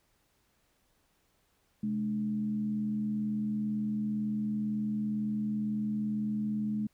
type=tone with frequency modulation; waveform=sine; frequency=212 Hz; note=G#3; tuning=36 cents sharp; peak=-29 dBFS; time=1.83-6.87 s; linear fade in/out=5 ms; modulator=82.1 Hz; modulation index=0.39; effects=pink hiss -72 dBFS RMS until 6.93 s